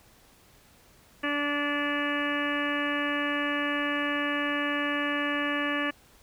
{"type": "harmonic tone", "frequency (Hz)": 290, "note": "D4", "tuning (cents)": -22, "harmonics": [1, 2, 3, 4, 5, 6, 7, 8, 9, 10], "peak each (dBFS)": [-31, -35, -43, -34, -43, -31, -41, -38, -40, -38], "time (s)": [1.23, 5.91], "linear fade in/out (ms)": 10, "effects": ["pink hiss -58 dBFS RMS until 6.22 s"]}